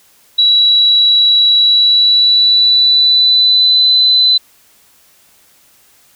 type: tone with pitch glide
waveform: sine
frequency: 3910 to 4018 Hz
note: B7 to B7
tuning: -18 to +29 cents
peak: -6 dBFS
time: 0.38-4.38 s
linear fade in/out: 10 ms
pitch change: +47 cents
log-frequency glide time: 1.56-3.92 s
effects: white hiss -49 dBFS RMS until 6.15 s